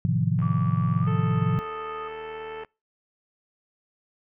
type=chord; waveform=sine; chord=F dominant seventh; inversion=first; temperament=just; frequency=109.13 / 130.96 / 157.15 / 174.61 Hz; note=A2 / C3 / Eb3 / F3; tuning=-14 / +2 / +18 / 0 cents; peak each=-26 dBFS; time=0.05-1.59 s; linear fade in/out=0 ms
type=click train; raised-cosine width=0.5 ms; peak=-30 dBFS; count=178; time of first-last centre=0.39-2.648 s; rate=78.4 Hz
type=tone with pitch glide; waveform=sine; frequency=1155 to 1245.1 Hz; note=D6 to D#6; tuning=-29 to +1 cents; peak=-34 dBFS; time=0.42-2.08 s; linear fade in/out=2 ms; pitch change=+130 cents; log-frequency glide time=1-1.09 s
type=harmonic tone; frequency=440 Hz; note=A4; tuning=in tune; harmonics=1 / 2 / 3 / 4 / 5 / 6 / 7; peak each=-35 / -41 / -45 / -47 / -49 / -51 / -52 dBFS; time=1.07-2.64 s; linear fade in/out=5 ms
effects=noise-tail reverb RT60 0.3 s tail -26 dB re dry